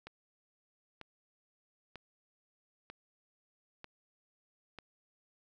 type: click train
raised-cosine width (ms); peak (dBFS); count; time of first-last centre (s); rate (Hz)
0.3; -30; 6; 0.07-4.787; 1.06
effects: none